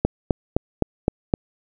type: click train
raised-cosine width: 2 ms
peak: -3 dBFS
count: 6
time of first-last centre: 0.05-1.339 s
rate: 3.88 Hz
effects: none